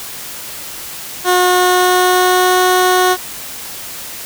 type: tone with pitch glide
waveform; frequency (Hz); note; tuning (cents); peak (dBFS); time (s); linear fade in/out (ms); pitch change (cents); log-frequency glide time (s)
15% pulse; 361.8 to 366.4; F#4 to F#4; -39 to -17; -3; 1.24-3.17; 50; +22; 1.44-2.59
effects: white hiss -28 dBFS RMS until 4.25 s